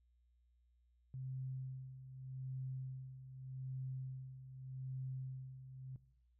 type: tone with tremolo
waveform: sine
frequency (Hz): 130.81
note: C3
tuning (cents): 0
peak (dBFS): -40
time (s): 1.14-5.96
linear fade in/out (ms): 0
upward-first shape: sine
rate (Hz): 0.83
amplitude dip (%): 70
effects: noise-tail reverb RT60 0.7 s tail -18 dB re dry + added 60 Hz sine -70 dBFS peak until 6.39 s